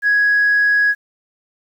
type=tone; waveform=sine; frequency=1665 Hz; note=G#6; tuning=4 cents sharp; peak=-10 dBFS; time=0.02-0.95 s; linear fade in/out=50 ms; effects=tanh soft clip ceiling -8 dBFS + 8-bit